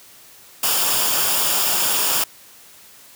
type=noise with comb filter; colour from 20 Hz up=white; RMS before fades=-19 dBFS; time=0.63-2.24 s; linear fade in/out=5 ms; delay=0.49 ms; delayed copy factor=-0.55; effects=white hiss -46 dBFS RMS until 3.15 s + high-pass 60 Hz 12 dB/octave